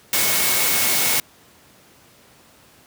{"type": "tone in noise", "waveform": "sine", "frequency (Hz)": 2200, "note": "C#7", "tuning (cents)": -14, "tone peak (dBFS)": -28, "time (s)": [0.13, 1.2], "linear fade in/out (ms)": 2, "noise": "white", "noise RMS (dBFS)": -19, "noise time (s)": [0.13, 1.2], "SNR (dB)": -12, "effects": ["pink hiss -51 dBFS RMS until 2.86 s", "high-pass 100 Hz 12 dB/octave"]}